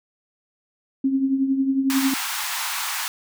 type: tone with tremolo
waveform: sine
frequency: 269 Hz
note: C4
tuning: 48 cents sharp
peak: -15 dBFS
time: 1.04-2.14 s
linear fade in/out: 5 ms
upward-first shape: triangle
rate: 11 Hz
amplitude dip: 65%
type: high-pass noise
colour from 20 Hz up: pink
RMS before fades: -27 dBFS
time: 1.9-3.08 s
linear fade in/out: 0 ms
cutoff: 830 Hz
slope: 48 dB/octave
effects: none